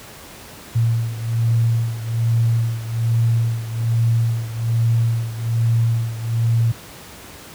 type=beating tone pair; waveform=sine; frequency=114.9 / 116.1 Hz; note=A#2 / A#2; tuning=-25 / -7 cents; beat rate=1.2 Hz; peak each=-17 / -21 dBFS; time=0.75-6.72 s; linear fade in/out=10 ms; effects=pink hiss -39 dBFS RMS until 7.54 s + high-pass 60 Hz 12 dB/octave